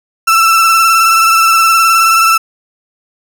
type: tone with vibrato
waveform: 35% pulse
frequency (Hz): 1332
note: E6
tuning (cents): +18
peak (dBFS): -4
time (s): 0.27-2.38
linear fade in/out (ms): 10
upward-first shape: sine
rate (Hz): 19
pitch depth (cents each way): 32
effects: none